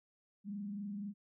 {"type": "tone with frequency modulation", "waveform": "sine", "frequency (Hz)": 202.9, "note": "G#3", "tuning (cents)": -40, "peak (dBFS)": -39, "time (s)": [0.44, 1.14], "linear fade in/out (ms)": 50, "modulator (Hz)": 23.9, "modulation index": 0.44, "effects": []}